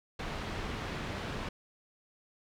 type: low-pass noise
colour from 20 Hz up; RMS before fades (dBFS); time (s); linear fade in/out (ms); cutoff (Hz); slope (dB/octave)
pink; -38; 0.19-1.49; 5; 3300; 12
effects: none